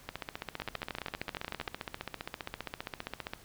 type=two click trains; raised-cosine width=0.3 ms; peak=-19 / -20 dBFS; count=15 / 50; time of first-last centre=0.6-1.677 / 0.09-3.335 s; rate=13 / 15.1 Hz; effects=pink hiss -56 dBFS RMS until 3.44 s

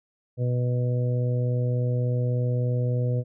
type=harmonic tone; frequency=123.47 Hz; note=B2; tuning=in tune; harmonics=1 / 2 / 3 / 4 / 5; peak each=-22 / -36 / -39 / -32 / -39 dBFS; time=0.37-3.24 s; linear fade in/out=50 ms; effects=none

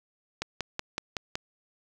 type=click train; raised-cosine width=0.2 ms; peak=-13 dBFS; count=6; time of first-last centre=0.42-1.355 s; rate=5.35 Hz; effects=none

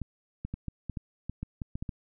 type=clicks; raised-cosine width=5 ms; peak=-22 dBFS; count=12; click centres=0.017 / 0.45 / 0.54 / 0.683 / 0.897 / 0.972 / 1.296 / 1.43 / 1.618 / 1.755 / 1.825 / 1.892 s; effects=none

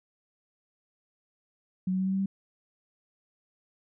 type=tone with pitch steps; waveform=sine; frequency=185.4 / 187.23 / 189.08 / 190.94 / 192.83 / 194.73 Hz; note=F#3 / F#3 / F#3 / G3 / G3 / G3; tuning=+4 / +21 / +38 / -45 / -28 / -11 cents; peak=-25 dBFS; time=1.87-2.26 s; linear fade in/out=5 ms; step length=65 ms; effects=none

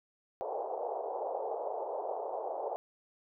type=band-pass noise; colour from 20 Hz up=white; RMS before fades=-37 dBFS; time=0.41-2.76 s; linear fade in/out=0 ms; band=420 to 840 Hz; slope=48 dB/octave; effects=none

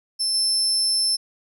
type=tone with level steps; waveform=35% pulse; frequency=5300 Hz; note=E8; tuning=9 cents sharp; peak=-18 / -16 dBFS; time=0.19-1.17 s; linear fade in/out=20 ms; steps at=0.34 s; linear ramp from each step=5 ms; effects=none

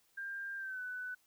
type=tone with pitch glide; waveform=sine; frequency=1595 to 1496.8 Hz; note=G6 to F#6; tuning=+30 to +20 cents; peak=-39 dBFS; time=0.17-1.15 s; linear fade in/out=10 ms; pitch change=-110 cents; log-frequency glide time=0.57-0.81 s; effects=white hiss -72 dBFS RMS until 1.26 s

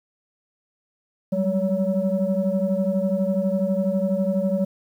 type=tone cluster; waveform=sine; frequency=188 / 200.1 / 564 Hz; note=F#3 / G3 / C#5; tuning=+28 / +36 / +30 cents; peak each=-23 dBFS; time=1.32-4.65 s; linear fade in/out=10 ms; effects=tanh soft clip ceiling -13 dBFS + 9-bit

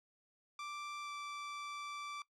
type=tone with pitch glide; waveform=sawtooth; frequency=1174.7 to 1166.6 Hz; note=D6 to D6; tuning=0 to -12 cents; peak=-39 dBFS; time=0.59-2.22 s; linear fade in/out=2 ms; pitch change=-12 cents; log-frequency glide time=1.02-1.1 s; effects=noise-tail reverb RT60 0.1 s tail -19 dB re dry + low-pass 6000 Hz 12 dB/octave

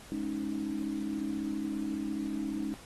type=chord; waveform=sine; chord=Ab suspended fourth; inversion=none; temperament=just; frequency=207.7 / 276.9 / 311.5 Hz; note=Ab3 / Db4 / Eb4; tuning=0 / -2 / +2 cents; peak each=-37 / -36 / -35 dBFS; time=0.12-2.74 s; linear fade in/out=0 ms; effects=pink hiss -52 dBFS RMS until 2.85 s + AAC 32 kbps

